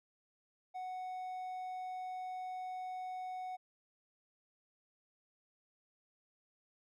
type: tone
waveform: triangle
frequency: 740 Hz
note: F#5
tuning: in tune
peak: -38 dBFS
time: 0.74-3.57 s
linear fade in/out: 20 ms
effects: none